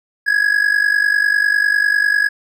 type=tone with amplitude modulation; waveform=triangle; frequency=1671 Hz; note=G#6; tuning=10 cents sharp; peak=-7 dBFS; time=0.26-2.29 s; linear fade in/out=20 ms; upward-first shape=sine; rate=50 Hz; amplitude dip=80%; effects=none